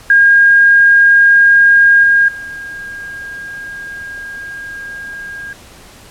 sine tone with level steps, 1621 Hz, G#6, 42 cents flat, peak -4 / -6 / -24 dBFS, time 0.1-5.53 s, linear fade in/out 2 ms, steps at 2.03 / 2.28 s, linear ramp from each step 5 ms, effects pink hiss -39 dBFS RMS until 6.1 s + low-pass 12000 Hz 12 dB/octave

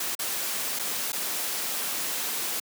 white noise with dropouts, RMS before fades -30 dBFS, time 0-2.6 s, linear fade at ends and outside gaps 5 ms, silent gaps 0.152-0.191 / 0.791-0.794 / 1.121-1.129 s, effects high-pass 200 Hz 12 dB/octave

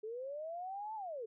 sine linear two-way sweep, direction up then down, 420 to 890 to 420 Hz, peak -40 dBFS, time 0.03-1.26 s, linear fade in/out 10 ms, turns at 0.95 s, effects none

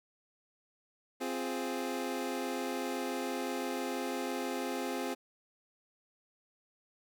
25% pulse chord, F minor, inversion second, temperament equal, 261.6 / 349.2 / 415.3 Hz, C4 / F4 / Ab4, 0 / 0 / 0 cents, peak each -33 / -36 / -36 dBFS, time 1.2-5.15 s, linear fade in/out 20 ms, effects none

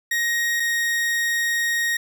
40% pulse tone pair in turn, 1878 / 1871.1 Hz, A#6 / A#6, +12 / +6 cents, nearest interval unison, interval 6 cents, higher first, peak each -19 dBFS, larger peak neither, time 0.11-0.6 / 0.6-1.97 s, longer second, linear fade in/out 5 ms, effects none

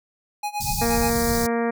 square tone with tremolo, 831 Hz, G#5, 1 cent sharp, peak -24 dBFS, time 0.43-1.11 s, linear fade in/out 5 ms, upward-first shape sine, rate 8.4 Hz, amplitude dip 90%
pink band-stop noise, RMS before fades -26 dBFS, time 0.6-1.47 s, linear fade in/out 10 ms, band 190 to 4300 Hz, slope 48 dB/octave
harmonic tone, 233.1 Hz, A#3, in tune, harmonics 1 / 2 / 3 / 4 / 5 / 6 / 7 / 8 / 9 / 10, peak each -24 / -24 / -29 / -34 / -35 / -38 / -37 / -35 / -45 / -42 dBFS, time 0.81-1.71 s, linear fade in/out 10 ms
effects none

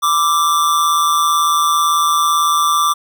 square tone with amplitude modulation, 1174.7 Hz, D6, in tune, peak -10 dBFS, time 0.02-2.94 s, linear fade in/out 20 ms, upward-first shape sine, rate 158 Hz, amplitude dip 55%, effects none

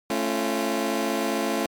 20% pulse chord, A augmented, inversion none, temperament just, 220 / 275 / 343.8 Hz, A3 / C#4 / E#4, 0 / -14 / -27 cents, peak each -23 dBFS, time 0.1-1.66 s, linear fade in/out 2 ms, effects MP3 96 kbps

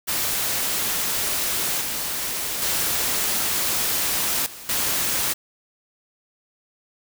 white noise with level steps, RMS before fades -24 / -27 / -23 / -39 / -23 dBFS, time 0.07-5.34 s, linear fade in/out 20 ms, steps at 1.81 / 2.62 / 4.46 / 4.69 s, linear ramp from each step 2 ms, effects none

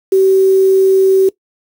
sine tone with quantisation, 383.1 Hz, G4, 40 cents flat, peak -6 dBFS, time 0.12-1.29 s, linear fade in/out 5 ms, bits 5, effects noise-tail reverb RT60 0.1 s tail -19 dB re dry

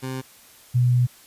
20% pulse / sine tone pair in turn, 130.81 / 123.47 Hz, C3 / B2, 0 / 0 cents, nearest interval minor second, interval 100 cents, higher first, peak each -23 / -15 dBFS, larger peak second, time 0.02-0.22 / 0.74-1.07 s, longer second, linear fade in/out 20 ms, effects white hiss -50 dBFS RMS until 1.26 s + resampled to 32000 Hz

